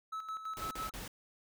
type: tone with tremolo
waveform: triangle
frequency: 1300 Hz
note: E6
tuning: 24 cents flat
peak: -35 dBFS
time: 0.12-0.91 s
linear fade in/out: 10 ms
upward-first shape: square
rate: 6 Hz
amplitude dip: 60%
type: noise bursts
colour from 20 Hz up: pink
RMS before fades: -44 dBFS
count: 3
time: 0.57-1.078 s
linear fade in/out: 0 ms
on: 140 ms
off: 44 ms
effects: none